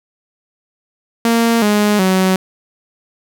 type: tone with pitch steps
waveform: sawtooth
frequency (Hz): 231.1 / 208.3 / 187.71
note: A#3 / G#3 / F#3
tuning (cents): -15 / +5 / +25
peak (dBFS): -7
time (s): 1.25-2.36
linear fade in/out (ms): 2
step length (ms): 370
effects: none